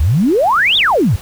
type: exponential two-way sweep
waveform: sine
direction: up then down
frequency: 65.3 to 3823 to 80.8 Hz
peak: -9 dBFS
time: 0-1.16 s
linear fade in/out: 5 ms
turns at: 0.77 s
effects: pink hiss -35 dBFS RMS until 1.21 s